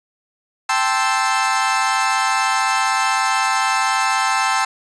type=chord; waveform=30% pulse; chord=A minor seventh; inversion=third; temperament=equal; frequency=784 / 880 / 1046.5 / 1318.5 Hz; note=G5 / A5 / C6 / E6; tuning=0 / 0 / 0 / 0 cents; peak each=-19 dBFS; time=0.69-4.65 s; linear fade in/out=5 ms; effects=resampled to 22050 Hz + 7-bit